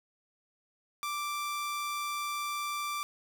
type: tone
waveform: sawtooth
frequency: 1174.7 Hz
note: D6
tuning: in tune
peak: -29 dBFS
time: 1.03-3.03 s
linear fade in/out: 0 ms
effects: none